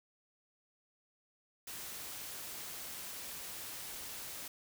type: noise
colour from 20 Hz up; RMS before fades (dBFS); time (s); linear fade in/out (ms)
white; -45; 1.67-4.48; 5
effects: none